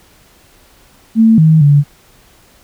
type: tone with pitch steps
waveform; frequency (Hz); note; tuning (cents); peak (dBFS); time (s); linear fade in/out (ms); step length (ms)
sine; 223.8 / 158.2 / 144.2; A3 / D#3 / D3; +30 / +29 / -31; -4; 1.15-1.84; 50; 230
effects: pink hiss -47 dBFS RMS until 2.63 s